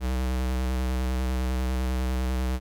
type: tone with vibrato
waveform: square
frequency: 63.7 Hz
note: C2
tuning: 46 cents flat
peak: -25 dBFS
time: 0-2.6 s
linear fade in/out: 50 ms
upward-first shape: square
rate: 10 Hz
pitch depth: 20 cents each way
effects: none